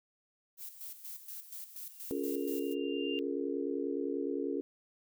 violet noise with tremolo, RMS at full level -44 dBFS, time 0.57-2.75 s, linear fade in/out 50 ms, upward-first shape square, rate 4.2 Hz, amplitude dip 65%
sine tone with exponential growth, 2794 Hz, F7, in tune, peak -36 dBFS, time 1.9-3.19 s, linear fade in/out 0 ms, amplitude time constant 280 ms
sine chord, Bb minor seventh, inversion first, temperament just, 279.7 / 349.6 / 419.5 / 466.2 Hz, Db4 / F4 / Ab4 / Bb4, +16 / +2 / +17 / 0 cents, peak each -36 / -38 / -38 / -40 dBFS, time 2.11-4.61 s, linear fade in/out 0 ms
effects none

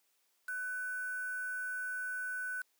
sine tone with quantisation, 1500 Hz, F#6, 23 cents sharp, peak -36 dBFS, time 0.48-2.62 s, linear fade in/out 5 ms, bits 8, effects white hiss -75 dBFS RMS until 2.79 s + high-pass 300 Hz 12 dB/octave

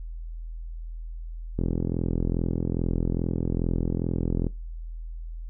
click train, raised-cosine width 3 ms, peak -13 dBFS, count 123, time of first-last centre 1.59-4.467 s, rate 42.4 Hz, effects noise-tail reverb RT60 0.2 s tail -19 dB re dry + added 41 Hz sine -33 dBFS peak until 5.49 s

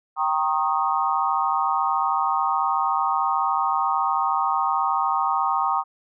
sine chord, Eb dominant seventh, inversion first, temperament equal with one note detuned, 784 / 932.3 / 1085.9 / 1244.5 Hz, G5 / Bb5 / Db6 / Eb6, 0 / 0 / -36 / 0 cents, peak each -25 dBFS, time 0.16-5.84 s, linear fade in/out 50 ms, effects none

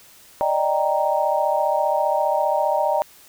sine chord, Eb major seventh, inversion third, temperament equal, 587.3 / 622.3 / 784 / 932.3 Hz, D5 / Eb5 / G5 / Bb5, 0 / 0 / 0 / 0 cents, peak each -23 dBFS, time 0.41-3.02 s, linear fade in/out 0 ms, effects white hiss -49 dBFS RMS until 3.28 s

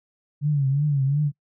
sine tone with vibrato, 141.7 Hz, C#3, 38 cents sharp, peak -18 dBFS, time 0.41-1.32 s, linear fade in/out 50 ms, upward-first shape triangle, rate 2.8 Hz, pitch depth 120 cents each way, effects noise-tail reverb RT60 0.1 s tail -24 dB re dry

